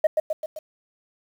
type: tone with echo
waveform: sine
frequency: 622.3 Hz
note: D#5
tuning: in tune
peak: -11 dBFS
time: 0.04-0.07 s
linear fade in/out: 5 ms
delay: 130 ms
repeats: 4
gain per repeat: -5 dB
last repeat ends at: 0.59 s
effects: tanh soft clip ceiling -12 dBFS + 8-bit